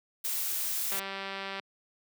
blue noise, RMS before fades -32 dBFS, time 0.24-1 s, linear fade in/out 10 ms
click train, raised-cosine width 0.3 ms, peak -21 dBFS, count 133, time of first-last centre 0.92-1.597 s, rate 195 Hz
effects high-pass 200 Hz 12 dB/octave

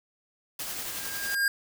white noise with tremolo, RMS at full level -34 dBFS, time 0.59-1.35 s, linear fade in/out 5 ms, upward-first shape sine, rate 11 Hz, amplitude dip 30%
square tone with exponential growth, 1613 Hz, G6, 49 cents sharp, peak -21 dBFS, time 0.74-1.48 s, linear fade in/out 2 ms, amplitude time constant 160 ms
effects none

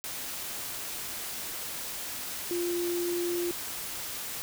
sine tone in noise, 348.5 Hz, F4, 4 cents flat, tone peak -28 dBFS, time 2.51-3.51 s, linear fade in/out 0 ms, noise white, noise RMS -37 dBFS, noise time 0.04-4.42 s, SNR +6 dB, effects none

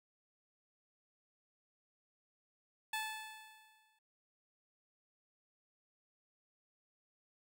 15% pulse tone with exponential decay, 871 Hz, A5, 18 cents flat, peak -29 dBFS, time 2.93-3.99 s, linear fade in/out 5 ms, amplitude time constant 230 ms, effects none

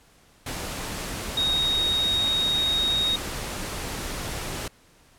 sine tone in noise, 3752 Hz, A#7, 11 cents sharp, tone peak -21 dBFS, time 1.37-3.16 s, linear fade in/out 5 ms, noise pink, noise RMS -32 dBFS, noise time 0.46-4.68 s, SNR +8 dB, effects pink hiss -57 dBFS RMS until 5.18 s + low-pass 12000 Hz 12 dB/octave

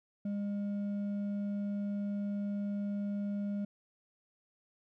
sine tone with hard clipping, 202.8 Hz, G#3, 41 cents flat, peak -34 dBFS, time 0.25-3.65 s, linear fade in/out 5 ms, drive 4 dB, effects none

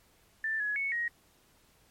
sine tone with pitch steps, 1772 / 1686 / 2210 / 1884 Hz, A6 / G#6 / C#7 / A#6, +12 / +26 / -6 / +18 cents, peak -29 dBFS, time 0.44-1.08 s, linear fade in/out 2 ms, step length 160 ms, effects pink hiss -65 dBFS RMS until 1.9 s + MP3 64 kbps

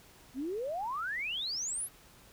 sine exponential sweep, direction up, 244.2 to 11840 Hz, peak -33 dBFS, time 0.34-1.89 s, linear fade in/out 50 ms, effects pink hiss -58 dBFS RMS until 2.32 s

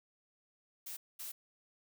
blue noise bursts at uneven times, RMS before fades -44 dBFS, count 2, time 0.86-0.97 / 1.19-1.32 s, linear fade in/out 10 ms, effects none

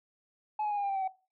sine tone with pitch steps, 852 / 837.8 / 823.9 / 810.2 / 796.8 / 783.5 / 770.5 / 757.7 Hz, G#5 / G#5 / G#5 / G#5 / G5 / G5 / G5 / F#5, +44 / +15 / -14 / -43 / +28 / -1 / -30 / +41 cents, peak -27 dBFS, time 0.59-1.078 s, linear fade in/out 5 ms, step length 61 ms, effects noise-tail reverb RT60 0.3 s tail -18 dB re dry + tanh soft clip ceiling -27 dBFS

